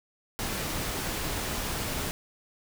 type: noise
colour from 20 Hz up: pink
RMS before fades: -32 dBFS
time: 0.39-2.11 s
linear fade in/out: 0 ms
effects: none